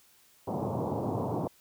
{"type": "band-pass noise", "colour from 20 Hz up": "pink", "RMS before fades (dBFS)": -32, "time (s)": [0.47, 1.48], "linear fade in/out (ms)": 10, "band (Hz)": [100, 980], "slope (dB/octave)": 48, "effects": ["white hiss -62 dBFS RMS until 1.6 s"]}